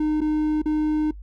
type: tone with dropouts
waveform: triangle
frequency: 306 Hz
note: D#4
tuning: 29 cents flat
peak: -17 dBFS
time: 0-1.11 s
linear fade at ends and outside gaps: 5 ms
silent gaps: 0.207-0.214 / 0.619-0.657 s
effects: noise-tail reverb RT60 0.1 s tail -21 dB re dry + added 50 Hz sine -36 dBFS peak until 1.22 s